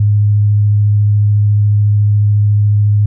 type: tone with vibrato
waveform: sine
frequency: 103.83 Hz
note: G#2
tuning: in tune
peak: -7 dBFS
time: 0-3.06 s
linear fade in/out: 5 ms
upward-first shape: sine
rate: 14 Hz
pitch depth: 10 cents each way
effects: none